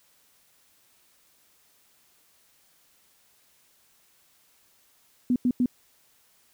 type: tone bursts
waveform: sine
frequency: 247.6 Hz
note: B3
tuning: 5 cents sharp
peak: -19 dBFS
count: 3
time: 5.3-5.659 s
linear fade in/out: 2 ms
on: 59 ms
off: 91 ms
effects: white hiss -63 dBFS RMS until 6.53 s